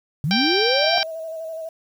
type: linear sweep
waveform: sine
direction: up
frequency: 131.4 to 717 Hz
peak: -19 dBFS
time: 0.24-0.98 s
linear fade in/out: 0 ms
type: harmonic tone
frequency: 784 Hz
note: G5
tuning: in tune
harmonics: 1 / 2 / 3 / 4 / 5 / 6 / 7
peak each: -26 / -26 / -26 / -26 / -26 / -26 / -26 dBFS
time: 0.31-1.03 s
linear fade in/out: 0 ms
type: tone with vibrato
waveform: sine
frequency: 646 Hz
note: E5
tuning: 35 cents flat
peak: -28 dBFS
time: 0.82-1.69 s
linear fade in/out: 5 ms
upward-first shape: square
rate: 12 Hz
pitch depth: 23 cents each way
effects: 8-bit